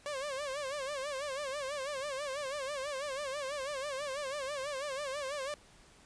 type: tone with vibrato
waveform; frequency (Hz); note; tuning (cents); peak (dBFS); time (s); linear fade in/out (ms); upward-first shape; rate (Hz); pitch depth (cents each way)
sawtooth; 558; C#5; +11; -32; 0.06-5.54; 0; sine; 6.1; 120
effects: pink hiss -60 dBFS RMS until 6.05 s + resampled to 22050 Hz